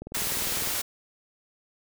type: click train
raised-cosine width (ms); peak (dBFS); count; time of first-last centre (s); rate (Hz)
2; -24; 14; 0.02-0.673; 19.9
type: noise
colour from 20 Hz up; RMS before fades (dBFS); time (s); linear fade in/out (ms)
white; -29; 0.14-0.82; 10
effects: none